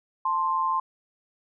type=tone pair together; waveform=sine; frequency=883 / 1048.6 Hz; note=A5 / C6; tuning=+6 / +3 cents; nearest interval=minor third; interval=297 cents; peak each=-29 / -23 dBFS; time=0.25-0.8 s; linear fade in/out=5 ms; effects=none